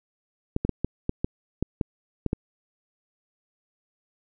clicks, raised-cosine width 3 ms, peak -11 dBFS, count 10, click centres 0.564 / 0.65 / 0.693 / 0.846 / 1.094 / 1.245 / 1.626 / 1.812 / 2.263 / 2.331 s, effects none

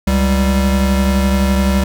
square tone pair together, 68.6 / 194.03 Hz, C#2 / G3, -17 / -17 cents, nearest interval octave + tritone, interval 1800 cents, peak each -15 dBFS, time 0.07-1.84 s, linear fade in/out 5 ms, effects none

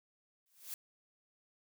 blue noise with exponential growth, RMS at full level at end -40 dBFS, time 0.46-0.74 s, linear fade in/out 1 ms, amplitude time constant 59 ms, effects none

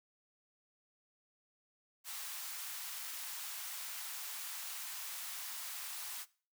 white high-pass noise, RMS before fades -44 dBFS, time 2.04-6.26 s, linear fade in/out 50 ms, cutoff 810 Hz, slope 24 dB/octave, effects noise-tail reverb RT60 0.4 s tail -20 dB re dry

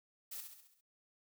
blue noise with echo, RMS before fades -45 dBFS, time 0.31-0.41 s, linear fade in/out 10 ms, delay 67 ms, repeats 6, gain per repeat -5 dB, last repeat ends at 0.812 s, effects none

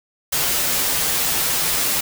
white noise with comb filter, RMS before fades -20 dBFS, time 0.32-2.01 s, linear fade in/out 10 ms, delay 9.6 ms, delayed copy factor -0.7, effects none

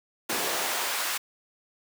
pink noise with high-pass filter sweep, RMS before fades -29 dBFS, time 0.29-1.18 s, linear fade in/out 10 ms, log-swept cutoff 340 to 1200 Hz, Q 0.83, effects none

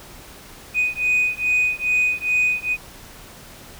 sine beating tone pair, 2489 / 2491.4 Hz, D#7 / D#7, 0 / +2 cents, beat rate 2.4 Hz, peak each -19 dBFS, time 0.74-2.77 s, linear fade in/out 50 ms, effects tanh soft clip ceiling -13 dBFS + pink hiss -42 dBFS RMS until 3.79 s

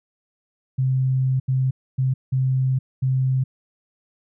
sine tone bursts at uneven times, 130.81 Hz, C3, in tune, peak -17 dBFS, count 5, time 0.78-1.4 / 1.48-1.71 / 1.98-2.14 / 2.32-2.79 / 3.02-3.44 s, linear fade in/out 10 ms, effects none

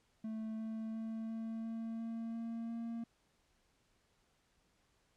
triangle tone with pitch steps, 220 / 221.5 / 223.1 / 224.6 / 226.2 / 227.8 / 229.3 / 230.9 Hz, A3 / A3 / A3 / A3 / A3 / A#3 / A#3 / A#3, 0 / +12 / +24 / +36 / +48 / -40 / -28 / -16 cents, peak -37 dBFS, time 0.24-3.04 s, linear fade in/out 5 ms, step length 350 ms, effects pink hiss -75 dBFS RMS until 5.16 s + low-pass 9000 Hz 12 dB/octave

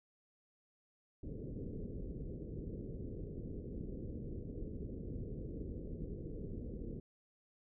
pink low-pass noise, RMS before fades -44 dBFS, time 1.23-7 s, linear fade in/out 2 ms, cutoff 480 Hz, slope 48 dB/octave, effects none

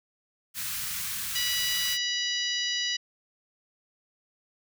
white band-stop noise, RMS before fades -33 dBFS, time 0.54-1.98 s, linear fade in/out 50 ms, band 180 to 1200 Hz, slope 24 dB/octave
harmonic tone, 978 Hz, B5, 17 cents flat, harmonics 2 / 3 / 4 / 5 / 6 / 7, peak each -34 / -31 / -33 / -33 / -37 / -47 dBFS, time 1.35-2.97 s, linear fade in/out 10 ms
effects none

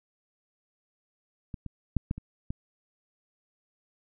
clicks, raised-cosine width 5 ms, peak -24 / -25 / -12 / -16 / -26 / -20 dBFS, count 6, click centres 1.542 / 1.663 / 1.967 / 2.111 / 2.18 / 2.505 s, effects none

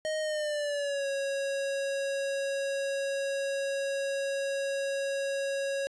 square tone with pitch glide, 622.3 to 551.2 Hz, D#5 to C#5, 0 to -10 cents, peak -30 dBFS, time 0.05-5.87 s, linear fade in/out 0 ms, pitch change -210 cents, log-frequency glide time 0.2-1.07 s, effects resampled to 22050 Hz

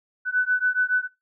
sine beating tone pair, 1494 / 1501.1 Hz, F#6 / F#6, +16 / +25 cents, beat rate 7.1 Hz, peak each -22 dBFS, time 0.25-1.08 s, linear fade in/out 50 ms, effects noise-tail reverb RT60 0.2 s tail -19 dB re dry

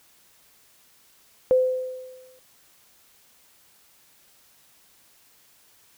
sine tone with exponential decay, 512 Hz, C5, 38 cents flat, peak -13 dBFS, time 1.51-2.39 s, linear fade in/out 0 ms, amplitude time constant 190 ms, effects white hiss -58 dBFS RMS until 5.97 s

